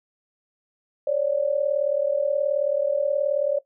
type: tone pair together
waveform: sine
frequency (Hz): 548.6 / 587.3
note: C#5 / D5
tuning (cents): -18 / 0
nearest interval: minor second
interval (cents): 118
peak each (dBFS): -22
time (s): 1.07-3.59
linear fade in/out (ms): 5
effects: noise-tail reverb RT60 0.1 s tail -17 dB re dry